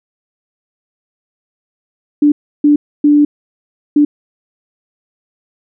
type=tone bursts at uneven times; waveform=sine; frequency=293.7 Hz; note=D4; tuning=in tune; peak=-5 dBFS; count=4; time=2.22-2.32 / 2.64-2.76 / 3.04-3.25 / 3.96-4.05 s; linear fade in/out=5 ms; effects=none